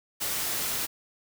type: noise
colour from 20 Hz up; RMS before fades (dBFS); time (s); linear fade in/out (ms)
white; -30; 0.2-0.87; 20
effects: none